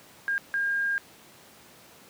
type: tone bursts at uneven times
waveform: sine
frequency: 1613 Hz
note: G6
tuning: 49 cents sharp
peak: -24 dBFS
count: 2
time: 0.28-0.38 / 0.54-0.98 s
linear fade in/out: 0 ms
effects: pink hiss -52 dBFS RMS until 2.09 s + high-pass 150 Hz 12 dB/octave